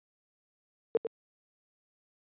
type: tone with echo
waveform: sine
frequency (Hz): 454.8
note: A#4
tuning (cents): -43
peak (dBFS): -21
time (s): 0.95-0.97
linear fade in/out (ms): 0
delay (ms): 98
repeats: 1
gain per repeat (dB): -8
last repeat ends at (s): 1.068
effects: high-pass 200 Hz 12 dB/octave + resampled to 8000 Hz